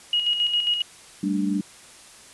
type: tone with tremolo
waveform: sine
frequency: 2888 Hz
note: F#7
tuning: 43 cents flat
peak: -18 dBFS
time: 0.13-0.82 s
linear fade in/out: 2 ms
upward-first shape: square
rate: 7.4 Hz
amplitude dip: 50%
type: chord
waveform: sine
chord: G suspended second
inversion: none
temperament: equal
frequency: 196 / 220 / 293.7 Hz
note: G3 / A3 / D4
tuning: 0 / 0 / 0 cents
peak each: -24 / -29 / -25 dBFS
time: 1.23-1.61 s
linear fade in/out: 5 ms
effects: white hiss -47 dBFS RMS until 2.33 s + resampled to 24000 Hz